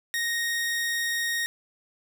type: tone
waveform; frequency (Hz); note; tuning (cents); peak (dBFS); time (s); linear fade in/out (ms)
sawtooth; 1864.7; A#6; 0; -22; 0.14-1.46; 0
effects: 10-bit